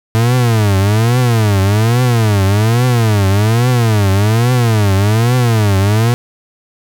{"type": "tone with vibrato", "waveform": "40% pulse", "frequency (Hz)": 110.2, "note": "A2", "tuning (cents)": 3, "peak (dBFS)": -8, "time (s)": [0.15, 6.14], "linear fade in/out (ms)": 0, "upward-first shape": "triangle", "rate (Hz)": 1.2, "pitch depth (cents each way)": 260, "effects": []}